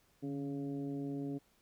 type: harmonic tone with a mistuned harmonic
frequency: 139.8 Hz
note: C#3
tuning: 15 cents sharp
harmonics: 1 / 2 / 3 / 4 / 5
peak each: -43 / -38 / -46 / -55 / -56 dBFS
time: 0.22-1.39 s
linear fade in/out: 20 ms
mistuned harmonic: 1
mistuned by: +73 cents
effects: pink hiss -71 dBFS RMS until 1.61 s